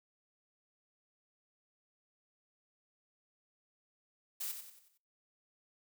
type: noise with echo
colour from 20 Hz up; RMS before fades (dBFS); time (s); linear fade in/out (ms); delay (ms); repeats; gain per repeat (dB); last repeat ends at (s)
blue; -39; 4.4-4.52; 10; 92; 5; -7; 4.98
effects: noise-tail reverb RT60 0.5 s tail -26 dB re dry